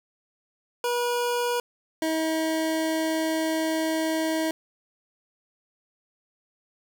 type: tone pair in turn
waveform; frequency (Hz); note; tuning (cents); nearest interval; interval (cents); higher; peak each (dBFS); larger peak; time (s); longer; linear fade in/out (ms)
25% pulse; 483.2 / 319.3; B4 / D#4; -38 / +45; perfect fifth; 717; first; -20 / -20; neither; 0.84-1.6 / 2.02-4.51; second; 2
effects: 10-bit